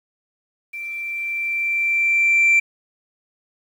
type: tone with level ramp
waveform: sine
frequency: 2349 Hz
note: D7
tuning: in tune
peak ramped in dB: -28 to -9 dBFS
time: 0.73-2.6 s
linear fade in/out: 10 ms
effects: tanh soft clip ceiling -10 dBFS + 8-bit